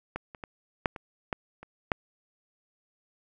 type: clicks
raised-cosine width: 0.5 ms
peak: -18 / -28 / -23 / -9 / -24 / -14 / -29 / -9 dBFS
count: 8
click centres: 0.16 / 0.348 / 0.438 / 0.858 / 0.962 / 1.328 / 1.63 / 1.918 s
effects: none